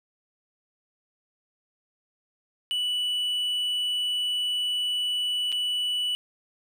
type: tone with dropouts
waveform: triangle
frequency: 2960 Hz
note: F#7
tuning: in tune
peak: -23 dBFS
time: 2.71-6.15 s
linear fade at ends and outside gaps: 0 ms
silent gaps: 5.519-5.525 s
effects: none